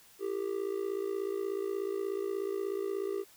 triangle tone with amplitude modulation, 394.5 Hz, G4, 11 cents sharp, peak -26 dBFS, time 0.19-3.25 s, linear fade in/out 50 ms, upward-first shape sine, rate 56.6 Hz, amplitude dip 85%, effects white hiss -59 dBFS RMS until 3.36 s

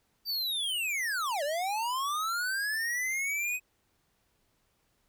square linear two-way sweep, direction down then up, 4701 to 554.4 to 2529 Hz, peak -30 dBFS, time 0.25-3.6 s, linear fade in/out 50 ms, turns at 1.43 s, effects pink hiss -73 dBFS RMS until 5.08 s

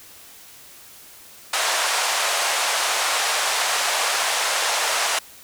pink band-pass noise, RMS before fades -22 dBFS, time 1.53-5.19 s, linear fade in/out 5 ms, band 640 to 10000 Hz, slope 24 dB/octave, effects white hiss -45 dBFS RMS until 5.43 s

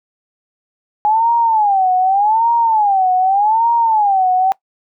sine tone with vibrato, 830.6 Hz, G#5, in tune, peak -10 dBFS, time 1.05-4.52 s, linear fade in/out 0 ms, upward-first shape sine, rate 0.84 Hz, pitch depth 210 cents each way, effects noise-tail reverb RT60 0.1 s tail -21 dB re dry

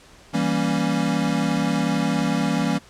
square chord, E diminished seventh, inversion none, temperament equal, 164.81 / 196 / 233.1 / 277.2 Hz, E3 / G3 / Bb3 / Db4, 0 / 0 / 0 / 0 cents, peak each -26 dBFS, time 0.33-2.79 s, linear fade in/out 20 ms, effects pink hiss -49 dBFS RMS until 2.89 s + low-pass 8000 Hz 12 dB/octave

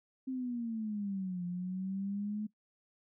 sine exponential two-way sweep, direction down then up, 264.8 to 175.3 to 214.2 Hz, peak -34 dBFS, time 0.27-2.47 s, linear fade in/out 10 ms, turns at 1.45 s, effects noise-tail reverb RT60 0.1 s tail -18 dB re dry

